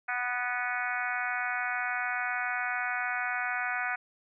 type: harmonic tone with a mistuned harmonic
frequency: 246.9 Hz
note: B3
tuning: in tune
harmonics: 3 / 4 / 5 / 6 / 7 / 8 / 9 / 10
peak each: -36 / -43 / -39 / -33 / -38 / -39 / -38 / -42 dBFS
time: 0.08-3.96 s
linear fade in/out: 10 ms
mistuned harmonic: 8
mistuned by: -26 cents
effects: none